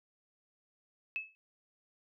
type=tone with exponential decay; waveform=sine; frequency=2599 Hz; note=E7; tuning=25 cents flat; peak=-30 dBFS; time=1.16-1.35 s; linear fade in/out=0 ms; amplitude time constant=41 ms; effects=none